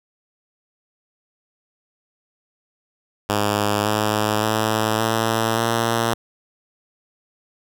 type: tone with pitch steps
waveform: 5% pulse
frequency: 103.83 / 106.56 / 109.37 / 112.25 / 115.21 Hz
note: G#2 / G#2 / A2 / A2 / A#2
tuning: 0 / +45 / -10 / +35 / -20 cents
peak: -7 dBFS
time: 3.29-6.14 s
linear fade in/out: 5 ms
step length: 570 ms
effects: none